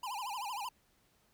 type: tone with vibrato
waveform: square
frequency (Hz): 909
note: A#5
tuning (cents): -44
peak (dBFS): -38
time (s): 0.03-0.69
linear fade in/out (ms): 5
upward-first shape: sine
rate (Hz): 13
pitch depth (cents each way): 230
effects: pink hiss -71 dBFS RMS until 1.33 s